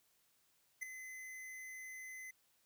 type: tone with ADSR envelope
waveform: square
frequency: 2038 Hz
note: C7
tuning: 46 cents flat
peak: -37 dBFS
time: 0.81-2.31 s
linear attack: 20 ms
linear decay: 3 ms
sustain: -11 dB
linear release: 7 ms
effects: white hiss -75 dBFS RMS until 2.65 s